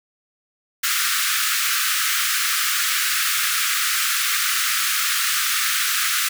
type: high-pass noise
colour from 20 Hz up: pink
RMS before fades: -21 dBFS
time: 0.83-6.29 s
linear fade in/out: 10 ms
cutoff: 1200 Hz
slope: 96 dB/octave
effects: none